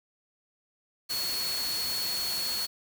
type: tone in noise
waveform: sine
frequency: 4365 Hz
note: C#8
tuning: 28 cents flat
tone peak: -30 dBFS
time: 1.09-2.67 s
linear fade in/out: 20 ms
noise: white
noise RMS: -35 dBFS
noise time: 1.09-2.67 s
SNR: +2 dB
effects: none